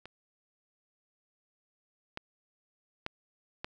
clicks, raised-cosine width 0.3 ms, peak -29 / -21 / -18 / -20 dBFS, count 4, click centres 0.056 / 2.174 / 3.064 / 3.645 s, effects none

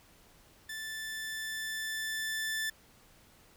sawtooth tone with level ramp, 1760 Hz, A6, in tune, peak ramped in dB -35 to -28 dBFS, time 0.69-2.7 s, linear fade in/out 5 ms, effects pink hiss -61 dBFS RMS until 3.56 s

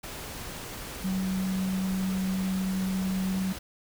sine tone in noise, 188.8 Hz, F#3, 35 cents sharp, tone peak -26 dBFS, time 1.04-3.53 s, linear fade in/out 10 ms, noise pink, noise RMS -39 dBFS, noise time 0.03-3.59 s, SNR +10 dB, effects none

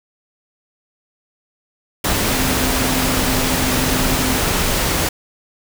sine tone in noise, 257.7 Hz, C4, 26 cents flat, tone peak -23 dBFS, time 2.3-4.38 s, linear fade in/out 5 ms, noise pink, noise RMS -18 dBFS, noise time 2.04-5.09 s, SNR -8 dB, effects none

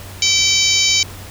harmonic tone, 769 Hz, G5, 33 cents flat, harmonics 3 / 4 / 5 / 6 / 7 / 8 / 9, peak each -20 / -20 / -20 / -20 / -20 / -20 / -20 dBFS, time 0.22-1.03 s, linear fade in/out 2 ms, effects added 94 Hz sine -35 dBFS peak until 1.3 s + pink hiss -36 dBFS RMS until 1.3 s

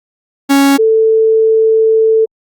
45% pulse / sine tone pair in turn, 277.2 / 443.2 Hz, C#4 / A4, 0 / +13 cents, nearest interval minor sixth, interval 813 cents, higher second, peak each -6 dBFS, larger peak neither, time 0.49-0.78 / 0.78-2.26 s, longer second, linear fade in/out 20 ms, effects Opus 48 kbps

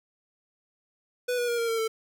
square tone with pitch steps, 493.9 / 483.7 / 473.8 / 464 / 454.5 / 445.1 Hz, B4 / B4 / A#4 / A#4 / A#4 / A4, 0 / -36 / +28 / -8 / -44 / +20 cents, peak -26 dBFS, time 1.28-1.88 s, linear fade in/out 10 ms, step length 100 ms, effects none

